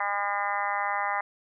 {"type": "harmonic tone", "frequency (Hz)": 202.5, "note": "G#3", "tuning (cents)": -43, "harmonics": [3, 4, 5, 6, 7, 8, 9, 10], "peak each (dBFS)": [-39, -30, -33, -33, -38, -40, -35, -35], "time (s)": [0, 1.21], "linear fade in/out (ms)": 5, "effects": []}